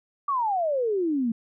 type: exponential sweep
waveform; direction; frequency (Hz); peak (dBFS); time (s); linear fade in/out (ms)
sine; down; 1174.7 to 220; -22; 0.28-1.32; 5
effects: none